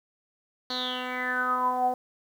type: tone with low-pass filter sweep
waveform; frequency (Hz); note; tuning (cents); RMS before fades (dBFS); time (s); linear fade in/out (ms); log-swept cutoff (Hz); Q
10% pulse; 251.9; B3; +34; -28; 0.7-1.94; 2; 4400 to 660; 9.9
effects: 9-bit